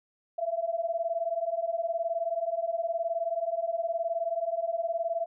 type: beating tone pair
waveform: sine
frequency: 659.3 / 678.3 Hz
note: E5 / E5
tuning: 0 / +49 cents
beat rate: 19 Hz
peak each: -31 / -30 dBFS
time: 0.38-5.26 s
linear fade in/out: 10 ms
effects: none